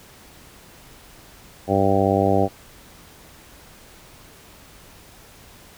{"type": "harmonic tone", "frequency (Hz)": 97.9, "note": "G2", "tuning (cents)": -2, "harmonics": [1, 2, 3, 4, 5, 6, 7, 8], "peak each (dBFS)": [-24, -24, -24, -24, -24, -24, -24, -24], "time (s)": [1.67, 2.49], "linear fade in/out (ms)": 50, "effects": ["pink hiss -47 dBFS RMS until 5.77 s"]}